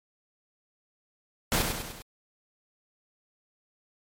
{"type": "noise with echo", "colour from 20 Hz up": "pink", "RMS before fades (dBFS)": -25, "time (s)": [1.52, 1.62], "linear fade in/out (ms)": 0, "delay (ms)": 100, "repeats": 4, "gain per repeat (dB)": -5, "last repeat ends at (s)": 2.02, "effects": ["MP3 64 kbps"]}